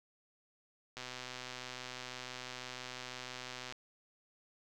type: click train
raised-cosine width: 0.2 ms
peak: -26 dBFS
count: 348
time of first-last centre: 0.97-3.724 s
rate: 126 Hz
effects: none